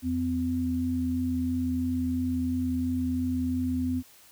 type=tone pair together; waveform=sine; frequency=85.85 / 254.6 Hz; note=F2 / C4; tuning=-29 / -47 cents; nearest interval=octave + perfect fifth; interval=1882 cents; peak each=-32 / -26 dBFS; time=0.02-4.03 s; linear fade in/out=50 ms; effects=white hiss -55 dBFS RMS until 4.31 s